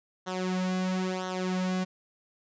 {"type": "tone with flanger", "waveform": "sawtooth", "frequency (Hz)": 185, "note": "F#3", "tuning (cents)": 0, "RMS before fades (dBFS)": -30, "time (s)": [0.26, 1.85], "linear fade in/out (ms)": 20, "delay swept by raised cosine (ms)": [0.41, 3.21], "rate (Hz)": 1, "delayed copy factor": -0.8, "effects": ["resampled to 16000 Hz"]}